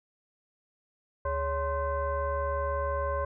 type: tone with frequency modulation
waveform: sine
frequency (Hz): 560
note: C#5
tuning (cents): +18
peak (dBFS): -27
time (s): 1.25-3.25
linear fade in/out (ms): 5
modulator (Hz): 487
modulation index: 1.3
effects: none